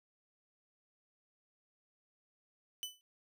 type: tone with exponential decay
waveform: sawtooth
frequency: 3000 Hz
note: F#7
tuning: 23 cents sharp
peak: -32 dBFS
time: 2.83-3.01 s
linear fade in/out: 0 ms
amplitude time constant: 39 ms
effects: none